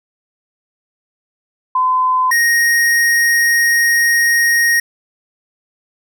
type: tone pair in turn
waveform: sine / square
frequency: 1021 / 1869.3 Hz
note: C6 / A#6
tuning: -43 / +4 cents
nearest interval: minor seventh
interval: 1047 cents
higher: second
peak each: -11 dBFS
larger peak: neither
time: 1.75-2.31 / 2.31-4.8 s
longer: second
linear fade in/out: 5 ms
effects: none